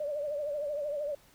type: tone with vibrato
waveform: sine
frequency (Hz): 586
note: D5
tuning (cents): -4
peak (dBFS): -31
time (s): 0-1.15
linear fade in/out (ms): 5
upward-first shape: triangle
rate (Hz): 13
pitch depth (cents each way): 86
effects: pink hiss -61 dBFS RMS until 1.34 s